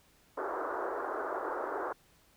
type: band-pass noise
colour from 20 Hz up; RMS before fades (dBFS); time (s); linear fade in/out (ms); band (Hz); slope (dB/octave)
pink; -36; 0.37-1.93; 10; 340 to 1500; 48
effects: pink hiss -65 dBFS RMS until 2.36 s

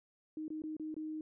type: tone with dropouts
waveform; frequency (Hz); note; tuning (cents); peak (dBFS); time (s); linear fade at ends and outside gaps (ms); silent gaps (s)
sine; 311.1; D#4; 0; -38; 0.37-1.21; 2; 0.481-0.503 / 0.62-0.637 / 0.767-0.797 / 0.943-0.965
effects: none

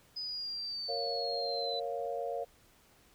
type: exponential sweep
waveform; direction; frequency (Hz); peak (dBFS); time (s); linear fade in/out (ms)
sine; down; 5020 to 3980; -36; 0.16-1.8; 10
type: chord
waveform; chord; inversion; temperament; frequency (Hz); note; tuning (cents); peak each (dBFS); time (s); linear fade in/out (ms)
sine; Bb minor; none; equal; 466.2 / 554.4 / 698.5; Bb4 / Db5 / F5; 0 / 0 / 0; -38; 0.88-2.45; 20
effects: pink hiss -64 dBFS RMS until 3.14 s

